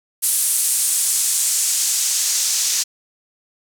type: noise with band-pass filter sweep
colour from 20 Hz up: white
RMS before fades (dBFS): -19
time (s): 0.22-2.84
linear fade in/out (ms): 20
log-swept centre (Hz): 9800 to 6000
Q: 1.7
effects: none